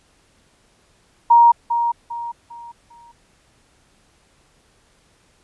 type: tone with echo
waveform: sine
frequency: 940 Hz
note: A#5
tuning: 14 cents sharp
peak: -7 dBFS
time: 1.3-1.52 s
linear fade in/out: 10 ms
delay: 400 ms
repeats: 4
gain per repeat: -9 dB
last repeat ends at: 3.12 s
effects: pink hiss -58 dBFS RMS until 5.43 s + resampled to 24000 Hz